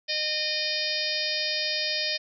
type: harmonic tone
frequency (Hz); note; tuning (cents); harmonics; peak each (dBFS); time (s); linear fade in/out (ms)
612; D#5; -29; 1 / 3 / 4 / 5 / 6 / 7 / 8 / 9; -36 / -35 / -34 / -36 / -34 / -34 / -30 / -36; 0.08-2.18; 20
effects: none